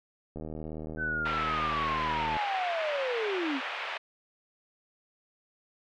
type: click train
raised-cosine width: 2 ms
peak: -26 dBFS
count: 158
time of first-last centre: 0.36-2.368 s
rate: 78.2 Hz
type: linear sweep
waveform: sine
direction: down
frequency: 1534 to 249.9 Hz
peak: -29 dBFS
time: 0.97-3.61 s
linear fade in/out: 50 ms
type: band-pass noise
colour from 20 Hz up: white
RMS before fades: -36 dBFS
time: 1.25-3.98 s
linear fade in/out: 10 ms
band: 560 to 2800 Hz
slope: 24 dB/octave
effects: none